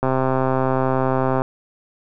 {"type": "click train", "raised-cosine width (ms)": 1, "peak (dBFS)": -6, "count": 183, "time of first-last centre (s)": [0.03, 1.419], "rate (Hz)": 131, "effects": []}